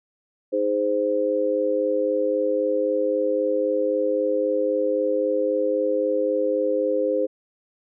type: chord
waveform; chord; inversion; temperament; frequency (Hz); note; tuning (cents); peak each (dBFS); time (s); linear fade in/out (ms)
sine; Ab major; second; just; 311.5 / 415.3 / 519.1; Eb4 / Ab4 / C5; +2 / 0 / -14; -27 / -26 / -21; 0.52-7.27; 20
effects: none